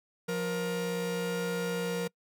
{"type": "tone pair together", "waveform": "45% pulse", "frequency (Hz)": [177, 471.7], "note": ["F3", "A#4"], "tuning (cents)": [23, 20], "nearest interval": "octave + perfect fourth", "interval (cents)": 1697, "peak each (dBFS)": [-34, -32], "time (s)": [0.28, 2.08], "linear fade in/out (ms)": 10, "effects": ["noise-tail reverb RT60 0.1 s tail -25 dB re dry"]}